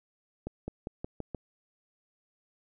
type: accelerating click train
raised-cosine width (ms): 2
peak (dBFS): -22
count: 6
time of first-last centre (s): 0.47-1.347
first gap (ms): 210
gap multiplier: 0.91
effects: none